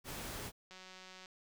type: noise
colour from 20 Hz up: pink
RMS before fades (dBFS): -44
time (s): 0.04-0.52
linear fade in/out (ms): 50
type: click train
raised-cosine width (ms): 0.2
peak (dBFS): -36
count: 103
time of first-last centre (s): 0.71-1.258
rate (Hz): 186
effects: none